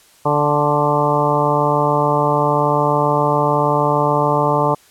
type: harmonic tone with a mistuned harmonic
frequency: 146.83 Hz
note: D3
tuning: in tune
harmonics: 1 / 2 / 3 / 4 / 5 / 6 / 7 / 8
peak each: -21 / -24 / -21 / -20 / -24 / -19 / -21 / -24 dBFS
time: 0.25-4.75 s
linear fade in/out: 10 ms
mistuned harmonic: 7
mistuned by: +32 cents
effects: white hiss -50 dBFS RMS until 4.9 s + low-pass 12000 Hz 12 dB/octave